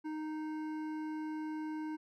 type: tone with hard clipping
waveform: sine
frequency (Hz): 310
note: D#4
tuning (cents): -6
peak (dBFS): -39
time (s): 0.04-1.97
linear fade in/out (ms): 20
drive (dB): 11
effects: none